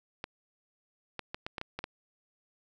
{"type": "clicks", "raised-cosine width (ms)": 0.3, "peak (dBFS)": -20, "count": 8, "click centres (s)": [0.241, 1.193, 1.345, 1.465, 1.582, 1.614, 1.79, 1.841], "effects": []}